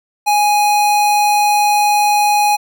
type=tone; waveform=square; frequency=830.6 Hz; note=G#5; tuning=in tune; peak=-11 dBFS; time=0.26-2.57 s; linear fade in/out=20 ms; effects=none